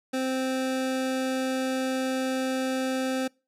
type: tone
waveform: 25% pulse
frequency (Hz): 261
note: C4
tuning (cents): -4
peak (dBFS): -22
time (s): 0.13-3.28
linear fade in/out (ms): 10
effects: noise-tail reverb RT60 0.3 s tail -25 dB re dry + low-pass 12000 Hz 12 dB/octave